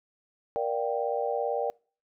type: chord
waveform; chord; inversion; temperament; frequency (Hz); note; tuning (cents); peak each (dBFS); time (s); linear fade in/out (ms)
sine; G minor seventh; first; just; 470.4 / 588 / 705.6 / 784; Bb4 / D5 / F5 / G5; +16 / +2 / +18 / 0; -30 / -31 / -36 / -32; 0.56-1.7; 0
effects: noise-tail reverb RT60 0.4 s tail -26 dB re dry

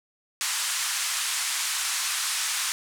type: band-pass noise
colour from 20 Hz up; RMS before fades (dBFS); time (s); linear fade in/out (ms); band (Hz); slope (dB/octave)
white; -28; 0.41-2.72; 0; 1000 to 9800; 24
effects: none

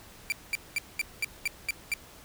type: tone bursts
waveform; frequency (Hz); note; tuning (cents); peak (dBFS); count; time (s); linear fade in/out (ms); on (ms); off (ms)
40% pulse; 2349; D7; 0; -25; 8; 0.3-1.938; 0; 21; 210
effects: pink hiss -51 dBFS RMS until 2.24 s

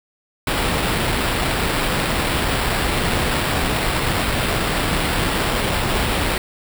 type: noise with sample-and-hold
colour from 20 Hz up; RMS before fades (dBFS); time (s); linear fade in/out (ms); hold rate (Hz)
pink; -20; 0.47-6.38; 2; 6300
effects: none

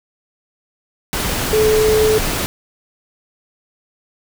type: tone in noise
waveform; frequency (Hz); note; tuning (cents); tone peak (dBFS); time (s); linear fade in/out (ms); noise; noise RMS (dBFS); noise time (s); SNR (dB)
sine; 432.3; A4; -31; -11; 1.53-2.18; 0; pink; -20; 1.13-2.46; +6
effects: none

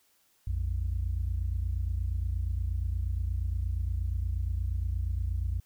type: tone pair together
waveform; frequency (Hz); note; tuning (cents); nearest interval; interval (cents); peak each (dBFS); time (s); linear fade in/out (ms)
sine; 58.84 / 87.31; A#1 / F2; +17 / 0; perfect fifth; 683; -29 / -30; 0.47-5.6; 5
effects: tanh soft clip ceiling -22 dBFS + white hiss -68 dBFS RMS until 5.65 s

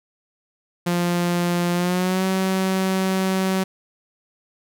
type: tone with pitch glide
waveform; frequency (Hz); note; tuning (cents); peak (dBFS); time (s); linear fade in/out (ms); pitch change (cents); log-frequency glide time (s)
sawtooth; 174.61 to 189.32; F3 to F#3; 0 to +40; -15; 0.86-3.64; 10; +140; 1.73-2.25
effects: none

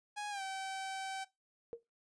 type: tone with pitch glide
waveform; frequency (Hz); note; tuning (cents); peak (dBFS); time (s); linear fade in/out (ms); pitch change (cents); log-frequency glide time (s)
sawtooth; 830 to 770; G#5 to G5; -1 to -31; -35; 0.16-1.25; 20; -130; 0.3-0.42
type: tone with exponential decay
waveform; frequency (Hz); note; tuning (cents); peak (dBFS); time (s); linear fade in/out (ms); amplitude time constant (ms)
sine; 466.2; A#4; 0; -36; 1.73-1.83; 0; 20
effects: noise-tail reverb RT60 0.2 s tail -19 dB re dry + resampled to 22050 Hz

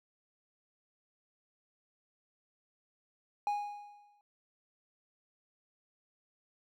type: tone with exponential decay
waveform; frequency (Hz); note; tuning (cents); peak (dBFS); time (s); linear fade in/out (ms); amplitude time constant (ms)
triangle; 824; G#5; -14; -26; 3.47-4.21; 1; 160
effects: none

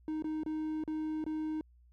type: tone with dropouts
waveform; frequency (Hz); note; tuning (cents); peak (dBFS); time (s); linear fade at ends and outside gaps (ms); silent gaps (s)
triangle; 311.1; D#4; 0; -31; 0.08-1.61; 1; 0.223-0.243 / 0.434-0.462 / 0.838-0.877 / 1.241-1.264
effects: added 60 Hz sine -59 dBFS peak until 1.92 s

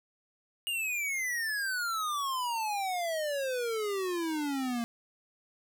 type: exponential sweep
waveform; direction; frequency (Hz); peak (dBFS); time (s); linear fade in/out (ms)
square; down; 2873 to 230.3; -31; 0.67-4.84; 0
effects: none

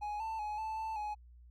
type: tone with pitch steps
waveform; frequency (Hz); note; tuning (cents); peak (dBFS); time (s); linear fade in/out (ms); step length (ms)
triangle; 835 / 888 / 843 / 877 / 883 / 841; G#5 / A5 / G#5 / A5 / A5 / G#5; +9 / +16 / +26 / -6 / +6 / +22; -34; 0.01-1.15; 20; 190
effects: added 60 Hz sine -54 dBFS peak until 1.5 s

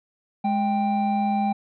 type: tone pair together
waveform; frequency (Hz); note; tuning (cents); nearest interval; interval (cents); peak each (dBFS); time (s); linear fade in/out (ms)
triangle; 208.7 / 787.9; G#3 / G5; +9 / +9; octave + major seventh; 2300; -21; 0.44-1.53; 10
effects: resampled to 11025 Hz

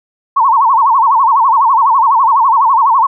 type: tone with vibrato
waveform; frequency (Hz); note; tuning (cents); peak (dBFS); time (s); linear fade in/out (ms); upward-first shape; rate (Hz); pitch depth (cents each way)
sine; 997; B5; +16; -6; 0.36-3.07; 10; sine; 12; 210
effects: none

